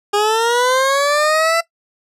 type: linear sweep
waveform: 20% pulse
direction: up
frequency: 406.2 to 673 Hz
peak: -8 dBFS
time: 0.13-1.61 s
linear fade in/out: 10 ms
effects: noise-tail reverb RT60 0.1 s tail -18 dB re dry + low-pass 10000 Hz 12 dB/octave